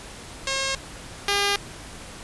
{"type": "tone pair in turn", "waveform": "5% pulse", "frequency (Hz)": [539, 403.3], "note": ["C#5", "G4"], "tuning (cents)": [-49, 49], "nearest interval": "perfect fourth", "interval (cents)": 502, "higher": "first", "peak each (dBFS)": [-12, -9], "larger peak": "second", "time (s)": [[0.47, 0.75], [1.28, 1.56]], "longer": "neither", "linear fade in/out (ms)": 2, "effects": ["pink hiss -40 dBFS RMS until 2.23 s", "resampled to 24000 Hz"]}